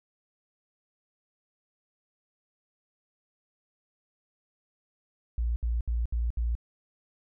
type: tone bursts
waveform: sine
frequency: 58.27 Hz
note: A#1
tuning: in tune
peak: -25 dBFS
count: 5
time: 5.38-6.552 s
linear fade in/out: 0 ms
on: 180 ms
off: 68 ms
effects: none